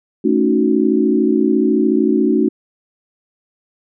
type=chord; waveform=sine; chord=D# half-diminished seventh; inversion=second; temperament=equal; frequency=220 / 277.2 / 311.1 / 370 Hz; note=A3 / C#4 / D#4 / F#4; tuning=0 / 0 / 0 / 0 cents; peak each=-17 dBFS; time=0.24-2.49 s; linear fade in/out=10 ms; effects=none